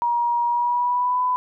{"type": "tone with pitch glide", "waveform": "sine", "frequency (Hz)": [951, 1000], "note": ["A#5", "B5"], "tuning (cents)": [34, 21], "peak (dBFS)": -18, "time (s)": [0.02, 1.36], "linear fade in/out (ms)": 0, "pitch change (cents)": 87, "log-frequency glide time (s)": [0.46, 1.22], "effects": []}